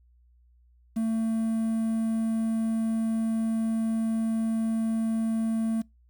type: tone with quantisation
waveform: triangle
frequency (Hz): 224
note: A3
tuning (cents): +31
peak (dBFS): -22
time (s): 0.96-5.82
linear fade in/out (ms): 10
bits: 8
effects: noise-tail reverb RT60 0.2 s tail -25 dB re dry + added 60 Hz sine -57 dBFS peak until 6.09 s